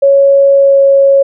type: tone with pitch glide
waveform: sine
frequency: 554.4 to 550.9 Hz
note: C#5 to C#5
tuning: 0 to -11 cents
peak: -3 dBFS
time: 0.02-1.23 s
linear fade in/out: 10 ms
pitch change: -11 cents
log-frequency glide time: 0.54-0.8 s
effects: none